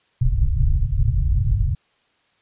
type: low-pass noise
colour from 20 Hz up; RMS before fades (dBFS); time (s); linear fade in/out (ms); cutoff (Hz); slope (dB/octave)
pink; -18; 0.21-1.75; 5; 140; 96
effects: white hiss -63 dBFS RMS until 2.41 s + resampled to 8000 Hz

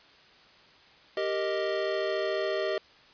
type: chord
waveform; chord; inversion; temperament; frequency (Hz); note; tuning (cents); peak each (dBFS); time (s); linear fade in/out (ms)
square; Eb major; first; equal; 392 / 466.2 / 622.3; G4 / Bb4 / Eb5; 0 / 0 / 0; -32 / -36 / -31; 1.17-2.78; 2
effects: white hiss -56 dBFS RMS until 3.13 s + resampled to 11025 Hz

